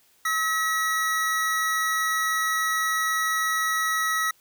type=tone pair together; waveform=square; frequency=1286.9 / 1926 Hz; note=E6 / B6; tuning=-42 / -44 cents; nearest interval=perfect fifth; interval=698 cents; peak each=-26 dBFS; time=0.25-4.31 s; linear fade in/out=5 ms; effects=white hiss -61 dBFS RMS until 4.4 s